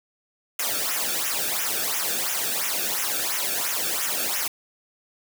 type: noise with flanger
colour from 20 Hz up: white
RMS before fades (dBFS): -26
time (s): 0.59-4.48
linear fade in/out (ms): 5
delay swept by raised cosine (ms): 0.22 to 1.02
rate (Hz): 2.9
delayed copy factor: -0.85
effects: none